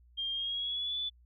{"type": "tone with pitch glide", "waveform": "sine", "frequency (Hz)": [3204, 3474], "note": ["G7", "A7"], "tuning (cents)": [37, -23], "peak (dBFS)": -32, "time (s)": [0.17, 1.1], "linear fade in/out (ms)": 20, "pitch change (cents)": 140, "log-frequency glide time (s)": [0.32, 0.98], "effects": ["added 60 Hz sine -58 dBFS peak until 1.25 s"]}